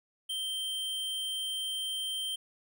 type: tone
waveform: square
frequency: 3136 Hz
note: G7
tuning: in tune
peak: -33 dBFS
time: 0.29-2.36 s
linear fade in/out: 10 ms
effects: none